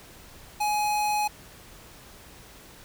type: tone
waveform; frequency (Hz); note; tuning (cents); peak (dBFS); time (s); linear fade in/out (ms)
square; 839; G#5; +17; -24; 0.6-1.28; 10
effects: added 50 Hz sine -59 dBFS peak until 2.84 s + pink hiss -49 dBFS RMS until 2.84 s